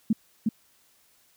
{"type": "tone with echo", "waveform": "sine", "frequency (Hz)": 220, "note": "A3", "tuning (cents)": 0, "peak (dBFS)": -18, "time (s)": [0.1, 0.13], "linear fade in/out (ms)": 5, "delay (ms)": 360, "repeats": 1, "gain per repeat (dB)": -2, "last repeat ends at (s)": 0.49, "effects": ["white hiss -63 dBFS RMS until 1.36 s"]}